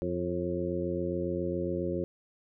harmonic tone with a mistuned harmonic, 87.31 Hz, F2, in tune, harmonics 1 / 2 / 3 / 4 / 5 / 6, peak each -39 / -36 / -39 / -33 / -38 / -36 dBFS, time 0.02-2.04 s, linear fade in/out 0 ms, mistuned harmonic 6, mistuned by +56 cents, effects none

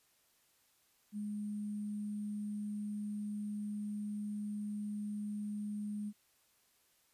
sine tone with sample-and-hold, 208.2 Hz, G#3, 5 cents sharp, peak -37 dBFS, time 1.12-6.13 s, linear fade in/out 50 ms, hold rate 8820 Hz, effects white hiss -72 dBFS RMS until 7.13 s + resampled to 32000 Hz

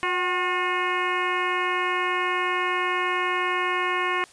harmonic tone with a mistuned harmonic, 360 Hz, F#4, 47 cents flat, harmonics 1 / 2 / 3 / 4 / 5 / 6 / 7 / 8, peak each -30 / -34 / -26 / -34 / -30 / -30 / -34 / -36 dBFS, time 0.03-4.24 s, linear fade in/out 0 ms, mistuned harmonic 2, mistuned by +67 cents, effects white hiss -51 dBFS RMS until 4.32 s + resampled to 22050 Hz

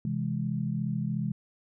sine chord, C augmented, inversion none, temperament equal, 130.81 / 164.81 / 207.7 Hz, C3 / E3 / G#3, 0 / 0 / 0 cents, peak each -32 dBFS, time 0.05-1.32 s, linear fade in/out 2 ms, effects none

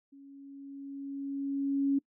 sine tone with level ramp, 277.2 Hz, C#4, in tune, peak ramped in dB -50 to -23 dBFS, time 0.12-1.99 s, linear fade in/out 10 ms, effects noise-tail reverb RT60 0.1 s tail -23 dB re dry

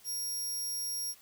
15% pulse tone, 5600 Hz, F8, 4 cents sharp, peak -28 dBFS, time 0.04-1.15 s, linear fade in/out 50 ms, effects white hiss -59 dBFS RMS until 1.21 s

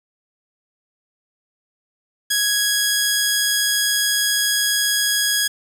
10% pulse tone, 1661.2 Hz, G#6, in tune, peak -8 dBFS, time 2.3-5.48 s, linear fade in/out 10 ms, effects 7-bit

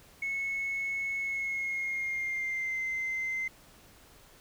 sine tone with pitch glide, 2196 to 2074 Hz, C#7 to C7, -17 to -16 cents, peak -29 dBFS, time 0.22-3.48 s, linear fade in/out 5 ms, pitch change -99 cents, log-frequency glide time 1.19-2.8 s, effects tanh soft clip ceiling -27 dBFS + pink hiss -57 dBFS RMS until 4.4 s

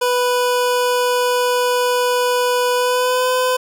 25% pulse tone with pitch glide, 493.9 to 506.9 Hz, B4 to B4, 0 to +45 cents, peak -11 dBFS, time 0.01-3.57 s, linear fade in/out 10 ms, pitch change +45 cents, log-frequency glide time 2.75-3.29 s, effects none

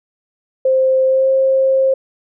sine tone with pitch glide, 524 to 531.9 Hz, C5 to C5, +2 to +28 cents, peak -10 dBFS, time 0.65-1.94 s, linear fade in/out 5 ms, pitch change +26 cents, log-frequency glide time 1.05-1.29 s, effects none

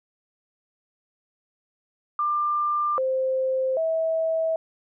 sine tone with pitch steps, 1192 / 523 / 648 Hz, D6 / C5 / E5, +25 / -1 / -30 cents, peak -21 dBFS, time 2.19-4.56 s, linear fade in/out 2 ms, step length 790 ms, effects none

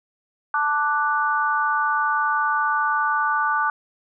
sine chord, D major, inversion second, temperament equal, 880 / 1174.7 / 1480 Hz, A5 / D6 / F#6, 0 / 0 / 0 cents, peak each -24 / -22 / -23 dBFS, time 0.54-3.7 s, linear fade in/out 2 ms, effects none

